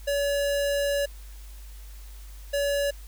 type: tone pair in turn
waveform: square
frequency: 568 / 568 Hz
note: C#5 / C#5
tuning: +42 / +42 cents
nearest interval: unison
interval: 0 cents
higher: neither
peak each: -24 dBFS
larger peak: neither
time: 0.07-1.06 / 2.53-2.91 s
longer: first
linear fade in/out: 10 ms
effects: added 50 Hz sine -40 dBFS peak until 3.07 s + white hiss -53 dBFS RMS until 3.07 s